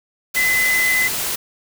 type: tone in noise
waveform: sine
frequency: 2023 Hz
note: B6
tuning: 41 cents sharp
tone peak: -15 dBFS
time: 0.36-1.08 s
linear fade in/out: 10 ms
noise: white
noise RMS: -23 dBFS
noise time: 0.34-1.36 s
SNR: +5 dB
effects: none